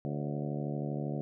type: harmonic tone with a mistuned harmonic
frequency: 72.7 Hz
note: D2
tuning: 17 cents flat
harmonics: 2 / 3 / 4 / 5 / 6 / 7 / 8 / 9 / 10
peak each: -35 / -39 / -41 / -43 / -45 / -46 / -47 / -48 / -49 dBFS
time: 0.05-1.21 s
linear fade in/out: 0 ms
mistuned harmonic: 7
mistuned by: +74 cents
effects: none